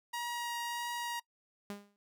sawtooth tone with vibrato, 950 Hz, A#5, 33 cents sharp, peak -32 dBFS, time 0.13-1.2 s, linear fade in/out 10 ms, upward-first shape triangle, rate 1.6 Hz, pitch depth 9 cents each way
sawtooth tone with exponential decay, 203.2 Hz, G#3, 38 cents flat, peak -34 dBFS, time 1.7-1.96 s, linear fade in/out 0 ms, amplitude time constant 55 ms
effects noise-tail reverb RT60 0.1 s tail -22 dB re dry

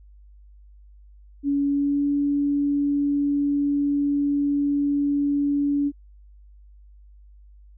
sine tone with pitch glide, 282.6 to 285.9 Hz, C#4 to D4, +34 to -46 cents, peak -19 dBFS, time 1.43-5.92 s, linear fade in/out 50 ms, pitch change +20 cents, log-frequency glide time 1.68-2.06 s, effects added 50 Hz sine -46 dBFS peak until 7.77 s

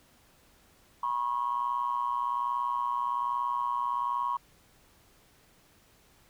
triangle ring-modulated tone, 60.6 Hz, B1, 32 cents flat, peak -22 dBFS, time 1.03-4.37 s, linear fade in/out 5 ms, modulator 1030 Hz, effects tanh soft clip ceiling -19 dBFS + pink hiss -62 dBFS RMS until 6.29 s

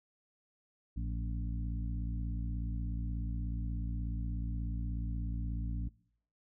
harmonic tone with a mistuned harmonic, 56.6 Hz, A1, 50 cents sharp, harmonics 1 / 2 / 3 / 4 / 5, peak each -35 / -41 / -45 / -47 / -49 dBFS, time 0.96-5.89 s, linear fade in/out 10 ms, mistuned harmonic 3, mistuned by +55 cents, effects noise-tail reverb RT60 0.7 s tail -24 dB re dry

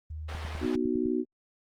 sine tone, 77.7 Hz, D#2, 2 cents flat, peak -35 dBFS, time 0.1-0.65 s, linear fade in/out 5 ms
pink band-pass noise, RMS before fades -42 dBFS, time 0.28-0.76 s, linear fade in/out 10 ms, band 520 to 3600 Hz, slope 12 dB/octave
click train, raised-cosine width 5 ms, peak -29 dBFS, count 8, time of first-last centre 0.35-1.058 s, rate 9.89 Hz
sine chord, B major, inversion none, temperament just, 246.9 / 308.7 / 370.4 Hz, B3 / D#4 / F#4, 0 / -14 / +2 cents, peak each -30 dBFS, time 0.6-1.25 s, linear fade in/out 50 ms
effects Opus 32 kbps

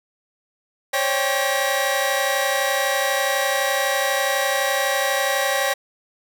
sawtooth tone cluster, 537 / 569 / 790 / 1914 Hz, C5 / C#5 / G5 / A#6, +45 / +45 / +13 / +45 cents, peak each -21 dBFS, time 0.93-5.74 s, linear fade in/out 10 ms, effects none

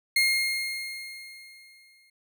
30% pulse tone with exponential decay, 2135 Hz, C7, 34 cents sharp, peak -16 dBFS, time 0.16-2.1 s, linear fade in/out 5 ms, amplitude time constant 420 ms, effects none

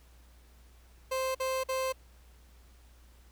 30% pulse tone bursts, 523.3 Hz, C5, in tune, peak -27 dBFS, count 3, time 1.11-1.926 s, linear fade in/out 10 ms, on 240 ms, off 48 ms, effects added 60 Hz sine -55 dBFS peak until 3.31 s + pink hiss -64 dBFS RMS until 3.31 s

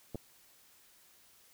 clicks, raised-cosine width 2 ms, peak -27 dBFS, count 2, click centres 0.147 / 0.156 s, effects white hiss -63 dBFS RMS until 1.53 s

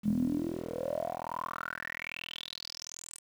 10% pulse tone with band-pass filter sweep, 41.23 Hz, E1, 1 cent sharp, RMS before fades -36 dBFS, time 0.03-3.21 s, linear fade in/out 50 ms, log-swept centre 200 to 9000 Hz, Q 9.4, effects 9-bit

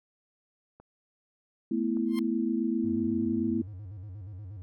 clicks, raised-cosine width 1 ms, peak -37 dBFS, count 2, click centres 0.8 / 1.97 s
sine chord, A suspended second, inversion none, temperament just, 220 / 247.5 / 330 Hz, A3 / B3 / E4, 0 / +4 / +2 cents, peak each -30 dBFS, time 1.71-3.62 s, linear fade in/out 5 ms
15% pulse tone with exponential growth, 1054 Hz, C6, 12 cents sharp, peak -30 dBFS, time 2.06-2.19 s, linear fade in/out 0 ms, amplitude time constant 27 ms
triangle tone with vibrato, 98.1 Hz, G2, 2 cents sharp, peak -37 dBFS, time 2.84-4.62 s, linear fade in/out 0 ms, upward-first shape square, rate 8.4 Hz, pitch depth 130 cents each way
effects none

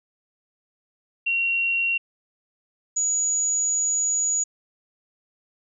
sine tone pair in turn, 2744 / 6831 Hz, F7 / G#8, -31 / +48 cents, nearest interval octave + major third, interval 1579 cents, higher second, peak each -20 dBFS, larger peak neither, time 1.26-1.98 / 2.96-4.44 s, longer second, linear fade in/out 10 ms, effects none

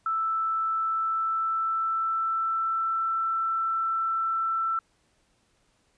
sine tone with pitch glide, 1321 to 1334 Hz, E6 to E6, +3 to +20 cents, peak -24 dBFS, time 0.06-4.79 s, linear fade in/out 2 ms, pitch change +17 cents, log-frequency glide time 0.77-3.05 s, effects pink hiss -68 dBFS RMS until 5.97 s + resampled to 22050 Hz

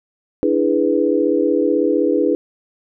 sine chord, E dominant seventh, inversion third, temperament equal, 293.7 / 329.6 / 415.3 / 493.9 Hz, D4 / E4 / G#4 / B4, 0 / 0 / 0 / 0 cents, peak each -19 dBFS, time 0.43-2.35 s, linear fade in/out 0 ms, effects none

